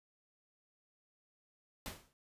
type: noise with exponential decay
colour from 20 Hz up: pink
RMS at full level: -40 dBFS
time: 1.86-2.13 s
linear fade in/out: 0 ms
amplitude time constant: 58 ms
effects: resampled to 32000 Hz